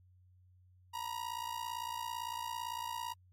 45% pulse ring-modulated tone, 950 Hz, A#5, 33 cents sharp, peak -35 dBFS, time 0.93-3.14 s, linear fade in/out 20 ms, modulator 28.9 Hz, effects added 91 Hz sine -61 dBFS peak until 3.32 s + MP3 64 kbps

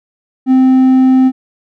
sine tone with hard clipping, 260 Hz, C4, 11 cents flat, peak -6 dBFS, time 0.46-1.32 s, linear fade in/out 50 ms, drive 3 dB, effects none

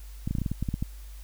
clicks, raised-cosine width 5 ms, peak -16 dBFS, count 11, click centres 0.275 / 0.31 / 0.352 / 0.385 / 0.417 / 0.462 / 0.516 / 0.626 / 0.688 / 0.741 / 0.825 s, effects added 50 Hz sine -40 dBFS peak until 1.23 s + white hiss -55 dBFS RMS until 1.23 s

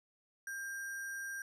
sine tone with sample-and-hold, 1594 Hz, G6, 28 cents sharp, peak -39 dBFS, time 0.47-1.42 s, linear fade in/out 2 ms, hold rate 7350 Hz, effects resampled to 32000 Hz

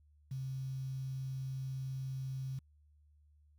sine tone with quantisation, 132.6 Hz, C3, 23 cents sharp, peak -37 dBFS, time 0.31-2.59 s, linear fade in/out 5 ms, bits 10, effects added 74 Hz sine -63 dBFS peak until 3.58 s

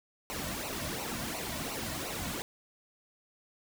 pink noise with flanger, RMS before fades -37 dBFS, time 0.3-2.42 s, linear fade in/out 0 ms, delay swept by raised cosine 0.58 to 2.48 ms, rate 2.8 Hz, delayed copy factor -0.75, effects none

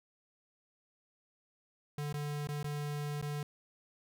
square tone with dropouts, 146.83 Hz, D3, in tune, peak -36 dBFS, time 1.98-3.43 s, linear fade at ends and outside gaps 2 ms, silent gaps 2.127-2.14 / 2.472-2.488 / 2.63-2.643 / 3.214-3.225 s, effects none

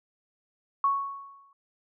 sine tone with exponential decay, 1108.7 Hz, C#6, in tune, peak -19 dBFS, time 0.84-1.53 s, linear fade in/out 2 ms, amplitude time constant 150 ms, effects none

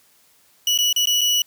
30% pulse tone with dropouts, 2940 Hz, F#7, 12 cents flat, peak -13 dBFS, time 0.67-1.42 s, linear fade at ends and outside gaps 2 ms, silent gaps 0.777-0.787 / 0.928-0.962 / 1.056-1.071 / 1.21-1.214 s, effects white hiss -57 dBFS RMS until 1.46 s + high-pass 60 Hz 12 dB/octave

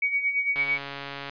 sine tone with tremolo, 2253 Hz, C#7, 28 cents sharp, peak -20 dBFS, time 0.02-0.78 s, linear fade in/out 5 ms, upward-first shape sine, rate 8.9 Hz, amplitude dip 65%
click train, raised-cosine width 0.3 ms, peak -19 dBFS, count 104, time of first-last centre 0.56-1.296 s, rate 140 Hz
effects resampled to 11025 Hz

